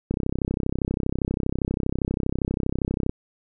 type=click train; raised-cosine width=3 ms; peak=-11 dBFS; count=98; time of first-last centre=0.11-3.095 s; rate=32.5 Hz; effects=none